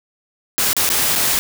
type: noise with dropouts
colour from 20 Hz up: white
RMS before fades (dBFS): -17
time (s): 0.58-1.39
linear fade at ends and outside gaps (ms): 0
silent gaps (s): 0.731-0.766 / 0.891-0.901 / 1.154-1.159
effects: none

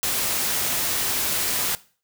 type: noise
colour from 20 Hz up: white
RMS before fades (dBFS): -24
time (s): 0.03-1.75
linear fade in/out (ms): 0
effects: noise-tail reverb RT60 0.4 s tail -19 dB re dry

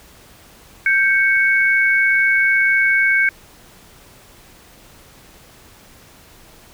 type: tone pair together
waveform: sine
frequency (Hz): 1569 / 2219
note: G6 / C#7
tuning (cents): +1 / +1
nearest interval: tritone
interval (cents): 600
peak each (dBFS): -15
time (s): 0.86-3.29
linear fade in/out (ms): 2
effects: pink hiss -46 dBFS RMS until 6.73 s

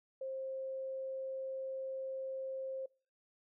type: tone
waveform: sine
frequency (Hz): 530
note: C5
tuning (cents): +22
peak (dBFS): -38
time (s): 0.21-2.86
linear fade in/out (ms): 5
effects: noise-tail reverb RT60 0.4 s tail -25 dB re dry

